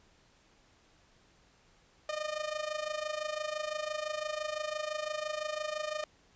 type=tone with amplitude modulation; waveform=sawtooth; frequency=610 Hz; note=D#5; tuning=34 cents flat; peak=-27 dBFS; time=2.09-6.04 s; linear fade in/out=2 ms; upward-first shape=sine; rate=25.9 Hz; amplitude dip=75%; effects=pink hiss -65 dBFS RMS until 6.35 s + resampled to 16000 Hz